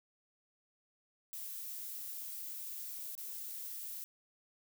violet noise with dropouts, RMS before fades -44 dBFS, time 1.33-4.04 s, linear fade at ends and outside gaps 0 ms, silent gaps 3.152-3.178 s, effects none

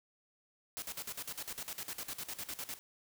white noise with tremolo, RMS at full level -41 dBFS, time 0.77-2.79 s, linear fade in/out 0 ms, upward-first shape square, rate 9.9 Hz, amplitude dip 80%, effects none

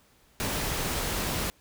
pink noise, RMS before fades -30 dBFS, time 0.4-1.5 s, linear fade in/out 0 ms, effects pink hiss -62 dBFS RMS until 1.6 s

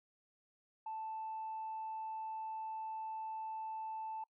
sine tone, 880 Hz, A5, in tune, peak -39 dBFS, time 0.86-4.24 s, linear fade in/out 5 ms, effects noise-tail reverb RT60 0.1 s tail -26 dB re dry + tanh soft clip ceiling -36 dBFS

